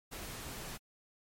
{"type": "noise", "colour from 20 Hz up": "pink", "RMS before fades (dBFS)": -44, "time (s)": [0.11, 0.78], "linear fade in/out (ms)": 20, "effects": ["MP3 64 kbps"]}